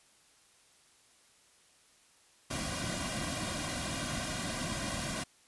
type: noise with comb filter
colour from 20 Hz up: pink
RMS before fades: -36 dBFS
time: 2.5-5.24 s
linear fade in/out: 10 ms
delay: 2.3 ms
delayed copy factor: -1
effects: white hiss -64 dBFS RMS until 5.47 s + resampled to 24000 Hz